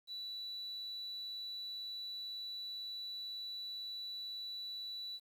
sine tone, 3951 Hz, B7, in tune, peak -40 dBFS, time 0.07-5.2 s, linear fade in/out 50 ms, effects tanh soft clip ceiling -38 dBFS + 11-bit

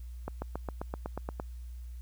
accelerating click train, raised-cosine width 1 ms, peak -21 dBFS, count 10, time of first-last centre 0.28-1.399 s, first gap 140 ms, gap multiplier 0.97, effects added 60 Hz sine -40 dBFS peak until 2.01 s + white hiss -66 dBFS RMS until 2.01 s

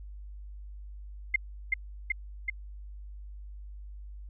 sine tone with echo, 2100 Hz, C7, 6 cents sharp, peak -20 dBFS, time 1.34-1.36 s, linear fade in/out 5 ms, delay 380 ms, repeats 3, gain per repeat -2 dB, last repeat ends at 2.5 s, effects added 50 Hz sine -41 dBFS peak until 4.29 s

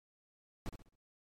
brown noise with echo, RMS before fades -38 dBFS, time 0.66-0.69 s, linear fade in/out 0 ms, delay 66 ms, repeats 4, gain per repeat -9 dB, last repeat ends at 0.954 s, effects MP3 64 kbps

